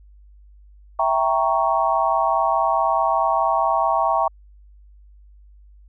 sine chord, E diminished seventh, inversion none, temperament equal, 659.3 / 784 / 932.3 / 1108.7 Hz, E5 / G5 / Bb5 / Db6, 0 / 0 / 0 / 0 cents, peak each -22 dBFS, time 0.99-4.28 s, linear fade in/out 5 ms, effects added 50 Hz sine -45 dBFS peak until 5.88 s

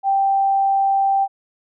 sine tone, 784 Hz, G5, in tune, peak -14 dBFS, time 0.03-1.28 s, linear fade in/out 50 ms, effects none

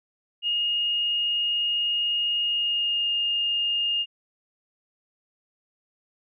sine tone with pitch glide, 2854 to 2831 Hz, F7 to F7, +37 to +23 cents, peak -22 dBFS, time 0.42-4.06 s, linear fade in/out 50 ms, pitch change -14 cents, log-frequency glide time 2.44-3.12 s, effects none

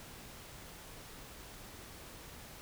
silence, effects pink hiss -51 dBFS RMS until 2.61 s

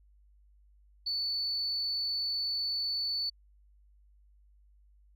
sine tone, 4476 Hz, C#8, 16 cents sharp, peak -29 dBFS, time 1.06-3.3 s, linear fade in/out 10 ms, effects tanh soft clip ceiling -25 dBFS + added 50 Hz sine -59 dBFS peak until 5.15 s

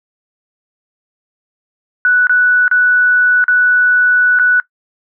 sine tone with dropouts, 1480 Hz, F#6, in tune, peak -7 dBFS, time 2.05-4.6 s, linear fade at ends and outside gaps 1 ms, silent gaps 2.27-2.295 / 2.68-2.713 / 3.441-3.481 / 4.389-4.396 s, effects noise-tail reverb RT60 0.1 s tail -20 dB re dry

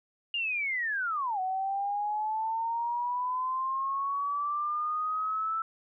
sine linear two-way sweep, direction down then up, 2852 to 741 to 1326 Hz, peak -28 dBFS, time 0.34-5.62 s, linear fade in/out 2 ms, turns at 1.4 s, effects none

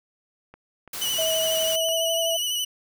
click train, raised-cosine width 0.5 ms, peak -30 dBFS, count 5, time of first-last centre 0.54-1.887 s, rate 2.97 Hz
white noise, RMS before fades -33 dBFS, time 0.93-1.76 s, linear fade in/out 5 ms
sawtooth tone with vibrato, 2960 Hz, F#7, in tune, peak -21 dBFS, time 1.01-2.65 s, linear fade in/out 10 ms, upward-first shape sine, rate 12 Hz, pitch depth 36 cents each way
sine tone with pitch glide, 643 to 658 Hz, E5 to E5, -43 to -3 cents, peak -24 dBFS, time 1.18-2.37 s, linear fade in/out 10 ms, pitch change +40 cents, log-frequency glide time 1.64-2.17 s
effects none

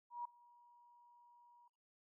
sine tone with ADSR envelope, 958 Hz, A#5, 47 cents sharp, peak -39 dBFS, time 0.1-1.68 s, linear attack 150 ms, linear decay 5 ms, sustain -24 dB, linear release 4 ms, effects noise-tail reverb RT60 0.5 s tail -24 dB re dry

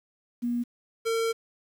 sine / square tone pair in turn, 240 / 454.6 Hz, B3 / A#4, -49 / -43 cents, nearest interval major seventh, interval 1106 cents, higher second, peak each -25 dBFS, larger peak neither, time 0.42-0.64 / 1.05-1.33 s, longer second, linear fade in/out 20 ms, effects low-pass 12000 Hz 12 dB/octave + 9-bit

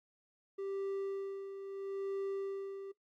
triangle tone with tremolo, 392 Hz, G4, in tune, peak -33 dBFS, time 0.58-2.92 s, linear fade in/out 10 ms, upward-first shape sine, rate 0.76 Hz, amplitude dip 60%, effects noise-tail reverb RT60 0.1 s tail -17 dB re dry + Opus 48 kbps

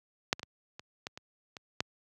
clicks, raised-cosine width 0.2 ms, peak -8 / -25 / -21 / -26 / -20 / -26 / -26 / -12 dBFS, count 8, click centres 0.329 / 0.395 / 0.431 / 0.795 / 1.069 / 1.175 / 1.568 / 1.805 s, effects high-pass 80 Hz 12 dB/octave

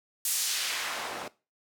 white noise with band-pass filter sweep, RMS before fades -32 dBFS, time 0.25-1.28 s, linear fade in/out 2 ms, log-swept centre 10000 to 430 Hz, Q 0.73, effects noise-tail reverb RT60 0.3 s tail -19 dB re dry

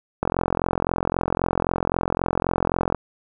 click train, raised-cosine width 1 ms, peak -6 dBFS, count 120, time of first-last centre 0.23-2.947 s, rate 43.8 Hz, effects none

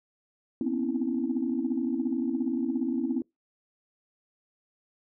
sine tone cluster, 242 / 256.4 / 273.6 / 327.6 Hz, B3 / C4 / C#4 / E4, -35 / -35 / -23 / -11 cents, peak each -31 dBFS, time 0.61-3.22 s, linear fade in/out 2 ms, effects noise-tail reverb RT60 0.2 s tail -24 dB re dry + tanh soft clip ceiling -17 dBFS

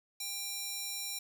square tone with high-pass filter, 795 Hz, G5, 24 cents sharp, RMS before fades -39 dBFS, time 0.2-1.19 s, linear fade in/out 5 ms, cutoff 4900 Hz, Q 0.92, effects 10-bit

